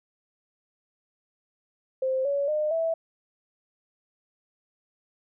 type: tone with pitch steps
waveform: sine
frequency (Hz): 523.3 / 564.1 / 608.1 / 655.5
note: C5 / C#5 / D#5 / E5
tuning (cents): 0 / +30 / -40 / -10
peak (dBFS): -23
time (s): 2.02-2.94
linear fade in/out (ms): 5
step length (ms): 230
effects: none